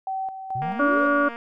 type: tone with tremolo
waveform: sine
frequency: 766 Hz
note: G5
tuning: 40 cents flat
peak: -25 dBFS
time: 0.07-0.8 s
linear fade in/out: 2 ms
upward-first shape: square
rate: 2.3 Hz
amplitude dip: 60%
type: exponential sweep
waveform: triangle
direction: up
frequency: 116.54 to 568 Hz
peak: -28 dBFS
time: 0.55-1.07 s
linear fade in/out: 5 ms
type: click train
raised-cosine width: 0.5 ms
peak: -22 dBFS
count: 174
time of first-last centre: 0.62-1.359 s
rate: 234 Hz
type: harmonic tone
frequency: 287.3 Hz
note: D4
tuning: 38 cents flat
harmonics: 1 / 2 / 4 / 5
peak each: -23 / -23 / -23 / -23 dBFS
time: 0.79-1.29 s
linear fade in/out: 10 ms
effects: none